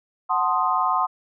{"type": "chord", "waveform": "sine", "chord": "F# diminished seventh", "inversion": "none", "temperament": "equal", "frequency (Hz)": [740, 880, 1046.5, 1244.5], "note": ["F#5", "A5", "C6", "Eb6"], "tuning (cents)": [0, 0, 0, 0], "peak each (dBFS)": [-25, -27, -22, -24], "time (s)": [0.29, 1.07], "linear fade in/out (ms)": 20, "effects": []}